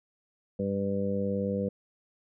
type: harmonic tone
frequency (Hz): 99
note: G2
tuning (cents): +18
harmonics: 1 / 2 / 3 / 4 / 5 / 6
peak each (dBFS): -37 / -30 / -41 / -39 / -31 / -42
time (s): 0.59-1.69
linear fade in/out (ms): 5
effects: none